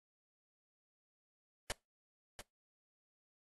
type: noise with echo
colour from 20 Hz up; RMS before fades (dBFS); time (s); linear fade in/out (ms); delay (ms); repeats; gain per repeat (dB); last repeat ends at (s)
pink; -37; 1.7-1.72; 0; 690; 1; -10; 2.41
effects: noise-tail reverb RT60 0.2 s tail -24 dB re dry + AAC 32 kbps